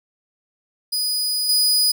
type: tone with level steps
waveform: sawtooth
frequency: 4960 Hz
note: D#8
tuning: 6 cents flat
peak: -17 / -12 dBFS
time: 0.92-1.92 s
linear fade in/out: 10 ms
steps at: 1.49 s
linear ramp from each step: 2 ms
effects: none